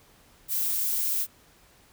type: noise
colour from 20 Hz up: violet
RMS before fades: -27 dBFS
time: 0.48-1.27 s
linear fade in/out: 50 ms
effects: pink hiss -58 dBFS RMS until 1.92 s